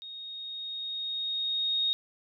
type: tone with level ramp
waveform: sine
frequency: 3729 Hz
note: A#7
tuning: in tune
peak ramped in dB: -40 to -24 dBFS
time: 0.02-1.93 s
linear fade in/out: 0 ms
effects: none